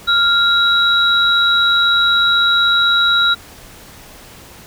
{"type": "tone pair together", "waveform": "sine", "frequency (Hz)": [1394, 3868], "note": ["F6", "B7"], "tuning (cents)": [-4, -37], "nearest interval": "octave + tritone", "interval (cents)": 1767, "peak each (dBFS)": -13, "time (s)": [0.07, 3.35], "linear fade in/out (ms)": 20, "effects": ["pink hiss -39 dBFS RMS until 4.66 s"]}